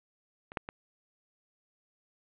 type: clicks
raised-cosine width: 0.5 ms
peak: -28 / -16 / -23 dBFS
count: 3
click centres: 0.519 / 0.572 / 0.689 s
effects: resampled to 8000 Hz + 8-bit